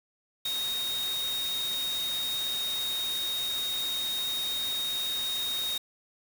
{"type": "tone in noise", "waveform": "sine", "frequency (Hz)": 3729, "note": "A#7", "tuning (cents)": 0, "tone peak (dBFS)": -29, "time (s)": [0.45, 5.78], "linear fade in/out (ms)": 5, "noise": "white", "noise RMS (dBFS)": -38, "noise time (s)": [0.45, 5.78], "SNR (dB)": 6, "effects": []}